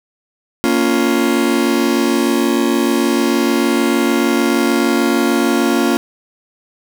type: chord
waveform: 40% pulse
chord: Bb minor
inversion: none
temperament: just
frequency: 233.1 / 279.7 / 349.6 Hz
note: Bb3 / Db4 / F4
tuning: 0 / +16 / +2 cents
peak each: -16 dBFS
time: 0.64-5.97 s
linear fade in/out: 0 ms
effects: none